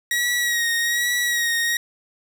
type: tone with vibrato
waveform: sawtooth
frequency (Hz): 1900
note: A#6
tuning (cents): +33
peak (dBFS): -16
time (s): 0.11-1.77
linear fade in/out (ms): 2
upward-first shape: sine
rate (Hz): 1.2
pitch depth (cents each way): 37
effects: 7-bit